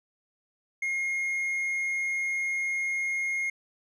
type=tone; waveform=triangle; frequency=2143 Hz; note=C7; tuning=41 cents sharp; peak=-25 dBFS; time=0.82-3.5 s; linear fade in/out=5 ms; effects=resampled to 24000 Hz